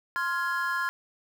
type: chord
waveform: triangle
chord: F minor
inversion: second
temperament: just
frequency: 1047.7 / 1396.9 / 1676.3 Hz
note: C6 / F6 / Ab6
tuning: +2 / 0 / +16 cents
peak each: -29 / -29 / -29 dBFS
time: 0.16-0.89 s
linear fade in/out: 0 ms
effects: 8-bit